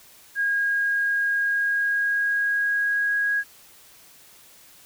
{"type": "tone with pitch glide", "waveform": "sine", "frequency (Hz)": [1632, 1649.1], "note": ["G#6", "G#6"], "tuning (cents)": [-31, -13], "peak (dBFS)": -20, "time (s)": [0.35, 3.44], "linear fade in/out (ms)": 50, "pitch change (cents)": 18, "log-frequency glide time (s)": [1.43, 3.17], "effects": ["white hiss -51 dBFS RMS until 4.85 s"]}